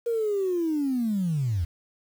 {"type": "linear sweep", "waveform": "sine", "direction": "down", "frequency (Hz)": [476, 77.78], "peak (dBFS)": -22, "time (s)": [0.06, 1.65], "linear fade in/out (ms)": 10, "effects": ["tanh soft clip ceiling -19 dBFS", "8-bit"]}